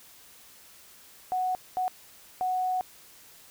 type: tone bursts at uneven times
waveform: sine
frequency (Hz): 739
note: F#5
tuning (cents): -2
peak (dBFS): -25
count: 3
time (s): 1.32-1.55 / 1.77-1.88 / 2.41-2.81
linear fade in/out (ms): 0
effects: white hiss -53 dBFS RMS until 3.5 s